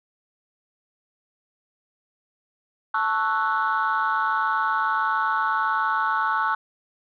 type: chord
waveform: sine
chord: F# minor seventh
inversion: first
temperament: equal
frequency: 880 / 1108.7 / 1318.5 / 1480 Hz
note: A5 / C#6 / E6 / F#6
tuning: 0 / 0 / 0 / 0 cents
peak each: -25 dBFS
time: 2.94-6.55 s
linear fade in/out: 5 ms
effects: tanh soft clip ceiling -14 dBFS